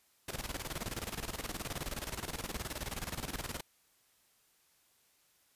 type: noise with tremolo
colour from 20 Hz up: pink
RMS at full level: -38 dBFS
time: 0.28-3.61 s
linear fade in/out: 5 ms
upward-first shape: square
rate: 19 Hz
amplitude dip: 75%
effects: white hiss -70 dBFS RMS until 5.55 s + resampled to 32000 Hz